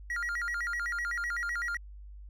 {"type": "tone with vibrato", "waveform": "triangle", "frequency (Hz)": 1638, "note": "G#6", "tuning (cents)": -24, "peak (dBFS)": -29, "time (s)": [0.1, 1.77], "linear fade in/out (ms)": 2, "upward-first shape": "square", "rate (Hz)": 7.9, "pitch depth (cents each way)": 270, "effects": ["added 50 Hz sine -44 dBFS peak until 2.29 s"]}